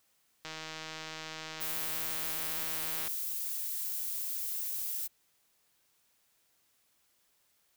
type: click train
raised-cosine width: 0.2 ms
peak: -24 dBFS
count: 416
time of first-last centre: 0.45-3.077 s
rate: 158 Hz
type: noise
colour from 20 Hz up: violet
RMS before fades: -36 dBFS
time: 1.6-5.08 s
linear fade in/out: 20 ms
effects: white hiss -72 dBFS RMS until 7.76 s